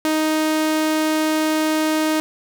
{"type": "tone", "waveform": "sawtooth", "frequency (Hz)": 311.8, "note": "D#4", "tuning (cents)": 4, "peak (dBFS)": -13, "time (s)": [0.05, 2.2], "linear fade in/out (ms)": 0, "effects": []}